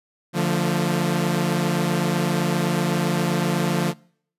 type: chord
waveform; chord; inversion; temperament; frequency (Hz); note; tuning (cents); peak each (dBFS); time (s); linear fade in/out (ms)
sawtooth; D minor; none; equal with one note detuned; 146.83 / 174.61 / 223.8; D3 / F3 / A3; 0 / 0 / +30; -21 / -18 / -23; 0.33-3.94; 50
effects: noise-tail reverb RT60 0.6 s tail -25 dB re dry + resampled to 32000 Hz